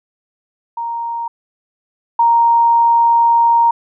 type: tone pair in turn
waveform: sine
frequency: 932.3 / 932.3 Hz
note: A#5 / A#5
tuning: 0 / 0 cents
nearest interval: unison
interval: 0 cents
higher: neither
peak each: -19 / -8 dBFS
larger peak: second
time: 0.77-1.28 / 2.19-3.71 s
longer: second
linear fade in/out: 5 ms
effects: none